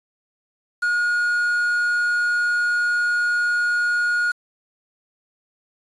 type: tone with quantisation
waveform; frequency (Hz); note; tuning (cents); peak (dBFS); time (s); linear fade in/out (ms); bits
triangle; 1439; F#6; -49; -16; 0.82-4.32; 10; 6
effects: resampled to 24000 Hz